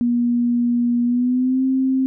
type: tone with pitch glide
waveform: sine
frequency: 239.9 to 263.1 Hz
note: A#3 to C4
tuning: +50 to +10 cents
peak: -15 dBFS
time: 0.01-2.06 s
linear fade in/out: 0 ms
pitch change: +160 cents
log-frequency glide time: 1.04-1.64 s
effects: none